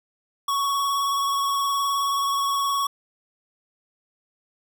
square tone with vibrato, 1114 Hz, C#6, 8 cents sharp, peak -22 dBFS, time 0.48-2.87 s, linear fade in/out 5 ms, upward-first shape triangle, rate 19 Hz, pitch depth 27 cents each way, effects none

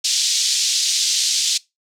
pink band-pass noise, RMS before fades -19 dBFS, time 0.04-1.58 s, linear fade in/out 10 ms, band 3700 to 7200 Hz, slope 24 dB/octave, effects noise-tail reverb RT60 0.2 s tail -22 dB re dry

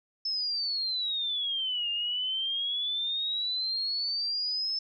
sine exponential two-way sweep, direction down then up, 5274 to 2803 to 5274 Hz, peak -28 dBFS, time 0.25-4.79 s, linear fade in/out 5 ms, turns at 1.9 s, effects none

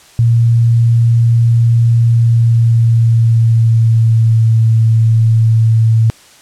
sine tone with pitch glide, 116.54 to 112.57 Hz, A#2 to A2, 0 to +40 cents, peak -6 dBFS, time 0.19-6.1 s, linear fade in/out 0 ms, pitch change -60 cents, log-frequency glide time 2.06-4.57 s, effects white hiss -42 dBFS RMS until 6.41 s + low-pass 9000 Hz 12 dB/octave

